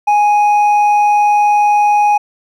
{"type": "tone with hard clipping", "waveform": "sine", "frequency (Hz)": 830.6, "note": "G#5", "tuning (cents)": 0, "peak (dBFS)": -9, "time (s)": [0.07, 2.18], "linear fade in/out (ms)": 10, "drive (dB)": 4, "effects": []}